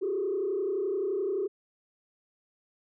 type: tone with frequency modulation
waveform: sine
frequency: 391.2 Hz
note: G4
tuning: 4 cents flat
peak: -26 dBFS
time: 0.01-1.48 s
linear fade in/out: 20 ms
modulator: 31.6 Hz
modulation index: 1.1
effects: tanh soft clip ceiling -22 dBFS